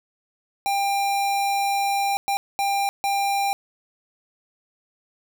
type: tone bursts at uneven times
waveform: square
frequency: 796 Hz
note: G5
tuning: 26 cents sharp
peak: -21 dBFS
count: 4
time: 0.66-2.17 / 2.28-2.37 / 2.59-2.89 / 3.04-3.53 s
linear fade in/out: 0 ms
effects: none